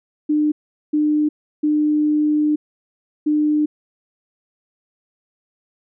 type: tone bursts at uneven times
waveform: sine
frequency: 301 Hz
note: D4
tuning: 43 cents sharp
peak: -14 dBFS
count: 4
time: 0.29-0.52 / 0.93-1.29 / 1.63-2.56 / 3.26-3.66 s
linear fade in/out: 10 ms
effects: none